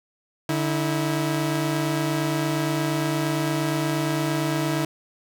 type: tone pair together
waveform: sawtooth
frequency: 147.79 / 324.2 Hz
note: D3 / E4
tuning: +11 / -29 cents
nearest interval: octave + major second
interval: 1360 cents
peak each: -21 dBFS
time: 0.49-4.85 s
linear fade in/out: 2 ms
effects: none